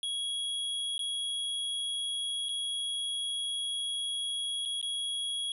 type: tone with dropouts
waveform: square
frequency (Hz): 3322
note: G#7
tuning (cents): 0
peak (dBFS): -32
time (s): 0.03-5.52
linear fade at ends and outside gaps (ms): 1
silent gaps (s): 0.98-0.992 / 2.486-2.491 / 4.652-4.657 / 4.814-4.827
effects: resampled to 32000 Hz